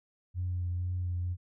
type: tone with vibrato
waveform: sine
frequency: 89.3 Hz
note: F2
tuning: 39 cents sharp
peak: -29 dBFS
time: 0.34-1.37 s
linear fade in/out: 50 ms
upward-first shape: triangle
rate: 2.1 Hz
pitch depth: 23 cents each way
effects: tanh soft clip ceiling -25 dBFS

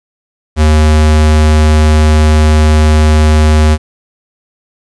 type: tone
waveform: square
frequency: 77 Hz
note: D#2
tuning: 17 cents flat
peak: -5 dBFS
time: 0.56-3.78 s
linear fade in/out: 50 ms
effects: resampled to 22050 Hz + 7-bit

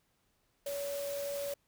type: tone in noise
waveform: sine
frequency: 566 Hz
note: C#5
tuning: 36 cents sharp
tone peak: -35 dBFS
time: 0.66-1.54 s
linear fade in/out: 5 ms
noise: white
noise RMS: -45 dBFS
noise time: 0.66-1.54 s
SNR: +7 dB
effects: pink hiss -75 dBFS RMS until 1.67 s

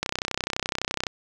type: click train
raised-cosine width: 0.2 ms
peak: -8 dBFS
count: 34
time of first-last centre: 0.03-1.068 s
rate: 31.8 Hz
effects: none

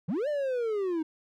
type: linear two-way sweep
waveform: triangle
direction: up then down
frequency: 138.59 to 607 to 307.1 Hz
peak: -25 dBFS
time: 0.08-1.03 s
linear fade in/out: 10 ms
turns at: 0.28 s
effects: none

